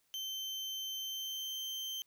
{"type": "tone with pitch glide", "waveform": "35% pulse", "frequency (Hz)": [3100, 3120], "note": ["G7", "G7"], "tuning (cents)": [-20, -9], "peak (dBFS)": -36, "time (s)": [0.14, 2.02], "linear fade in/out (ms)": 0, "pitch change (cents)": 11, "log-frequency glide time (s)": [0.91, 1.63], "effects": ["white hiss -75 dBFS RMS until 2.06 s"]}